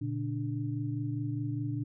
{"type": "tone cluster", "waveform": "sine", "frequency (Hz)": [118, 142.9, 293.7], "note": ["A#2", "D3", "D4"], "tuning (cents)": [22, -47, 0], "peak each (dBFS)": [-33, -38, -36], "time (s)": [0.01, 1.84], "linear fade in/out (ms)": 10, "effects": []}